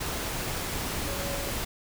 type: tone in noise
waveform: sine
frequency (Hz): 560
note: C#5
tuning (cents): +18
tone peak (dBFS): -37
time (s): 1.07-1.51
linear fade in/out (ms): 10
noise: pink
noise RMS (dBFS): -32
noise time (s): 0-1.65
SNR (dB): -8
effects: none